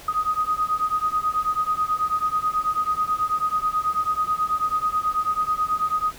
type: beating tone pair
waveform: sine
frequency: 1244.5 / 1253.7 Hz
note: D#6 / D#6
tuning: 0 / +13 cents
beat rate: 9.2 Hz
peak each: -24 / -23 dBFS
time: 0.08-6.12 s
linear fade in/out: 5 ms
effects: pink hiss -43 dBFS RMS until 6.18 s